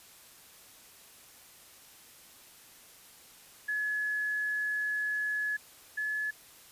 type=tone pair in turn; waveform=sine; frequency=1700 / 1711.8 Hz; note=G#6 / A6; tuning=+40 / -48 cents; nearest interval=unison; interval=12 cents; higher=second; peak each=-29 / -30 dBFS; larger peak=first; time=3.68-5.57 / 5.97-6.31 s; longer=first; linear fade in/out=10 ms; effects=white hiss -55 dBFS RMS until 6.71 s + resampled to 32000 Hz